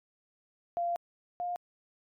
sine tone pair in turn, 691 / 707.6 Hz, F5 / F5, -19 / +23 cents, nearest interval unison, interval 42 cents, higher second, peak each -28 / -31 dBFS, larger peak first, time 0.77-0.96 / 1.4-1.56 s, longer first, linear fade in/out 0 ms, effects MP3 96 kbps

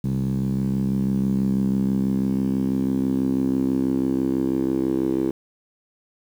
10% pulse tone with band-pass filter sweep, 66.1 Hz, C2, 18 cents sharp, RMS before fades -22 dBFS, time 0.04-5.31 s, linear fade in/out 5 ms, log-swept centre 160 to 340 Hz, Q 3.7, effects 8-bit

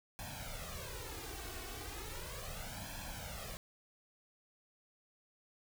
pink noise with flanger, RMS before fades -45 dBFS, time 0.19-3.57 s, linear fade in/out 0 ms, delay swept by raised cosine 1.2 to 2.7 ms, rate 0.36 Hz, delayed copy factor +0.85, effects none

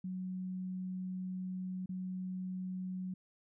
sine tone with dropouts, 185 Hz, F#3, in tune, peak -37 dBFS, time 0.04-3.14 s, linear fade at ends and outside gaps 5 ms, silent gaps 1.86-1.891 s, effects none

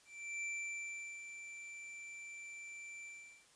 square tone with ADSR envelope, 2342 Hz, D7, 5 cents flat, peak -39 dBFS, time 0.05-3.46 s, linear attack 380 ms, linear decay 780 ms, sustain -9 dB, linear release 410 ms, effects white hiss -66 dBFS RMS until 3.55 s + resampled to 22050 Hz

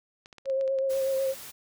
clicks, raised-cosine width 0.2 ms, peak -30 dBFS, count 11, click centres 0.259 / 0.328 / 0.383 / 0.457 / 0.499 / 0.611 / 0.678 / 0.787 / 0.933 / 0.969 / 1.02 s
sine tone with vibrato, 536 Hz, C5, 42 cents sharp, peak -24 dBFS, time 0.45-1.35 s, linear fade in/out 50 ms, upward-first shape sine, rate 8.1 Hz, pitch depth 23 cents each way
white noise, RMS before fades -43 dBFS, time 0.89-1.52 s, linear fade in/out 20 ms
effects none

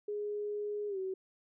sine tone with pitch glide, 415.3 to 378.6 Hz, G#4 to F#4, 0 to +40 cents, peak -34 dBFS, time 0.08-1.14 s, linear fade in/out 5 ms, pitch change -160 cents, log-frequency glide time 0.88-0.98 s, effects none

